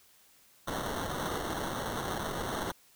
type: noise with sample-and-hold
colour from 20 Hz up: white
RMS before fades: -35 dBFS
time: 0.67-2.72 s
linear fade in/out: 10 ms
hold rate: 2450 Hz
effects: white hiss -62 dBFS RMS until 2.95 s